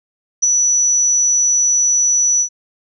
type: tone with ADSR envelope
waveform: sine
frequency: 5920 Hz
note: F#8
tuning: in tune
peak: -8 dBFS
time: 0.42-2.49 s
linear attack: 15 ms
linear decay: 16 ms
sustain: -3 dB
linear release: 84 ms
effects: none